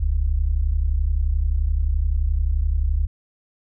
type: tone pair together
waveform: sine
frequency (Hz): 40.54 / 72.1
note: E1 / D2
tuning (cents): -28 / -31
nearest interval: minor seventh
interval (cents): 997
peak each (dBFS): -20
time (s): 0-3.07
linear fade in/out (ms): 10
effects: none